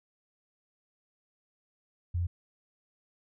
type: tone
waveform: sine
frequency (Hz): 87.31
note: F2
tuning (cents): 0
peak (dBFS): -27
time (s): 2.14-2.27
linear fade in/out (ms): 10
effects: none